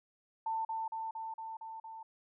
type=tone with echo; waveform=sine; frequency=893 Hz; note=A5; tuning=25 cents sharp; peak=-32 dBFS; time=0.46-0.65 s; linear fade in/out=5 ms; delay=230 ms; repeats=6; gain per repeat=-2 dB; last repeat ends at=2.03 s; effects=none